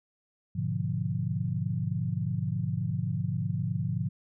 sine chord, G# diminished seventh, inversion none, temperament equal, 103.83 / 123.47 / 146.83 / 174.61 Hz, G#2 / B2 / D3 / F3, 0 / 0 / 0 / 0 cents, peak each -33 dBFS, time 0.55-4.09 s, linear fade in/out 10 ms, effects none

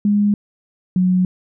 sine tone pair in turn, 205.6 / 183.17 Hz, G#3 / F#3, -17 / -17 cents, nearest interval major second, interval 200 cents, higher first, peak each -12 dBFS, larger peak neither, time 0.05-0.34 / 0.96-1.25 s, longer neither, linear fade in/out 2 ms, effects none

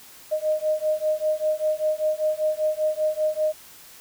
sine beating tone pair, 615 / 620.1 Hz, D#5 / D#5, -20 / -6 cents, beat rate 5.1 Hz, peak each -24 dBFS, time 0.31-3.53 s, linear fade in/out 20 ms, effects white hiss -47 dBFS RMS until 4 s

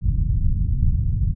pink low-pass noise, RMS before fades -19 dBFS, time 0.01-1.35 s, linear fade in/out 50 ms, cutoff 140 Hz, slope 24 dB/octave, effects none

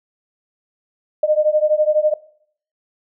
sine beating tone pair, 605 / 617 Hz, D#5 / D#5, -49 / -15 cents, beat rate 12 Hz, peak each -16 dBFS, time 1.23-2.14 s, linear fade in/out 5 ms, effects noise-tail reverb RT60 0.6 s tail -20 dB re dry

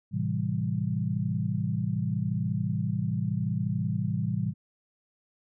sine chord, A minor seventh, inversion none, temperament equal, 110 / 130.81 / 164.81 / 196 Hz, A2 / C3 / E3 / G3, 0 / 0 / 0 / 0 cents, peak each -31 / -32 / -31 / -32 dBFS, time 0.11-4.54 s, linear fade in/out 50 ms, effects none

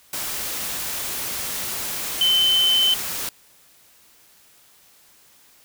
sine tone in noise, 3064 Hz, G7, 40 cents flat, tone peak -15 dBFS, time 2.21-2.94 s, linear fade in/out 2 ms, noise white, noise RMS -28 dBFS, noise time 0.13-3.29 s, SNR +10 dB, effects white hiss -54 dBFS RMS until 5.64 s

